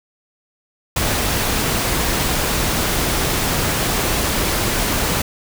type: noise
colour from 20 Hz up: pink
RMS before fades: -19 dBFS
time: 0.96-5.22 s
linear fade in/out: 5 ms
effects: none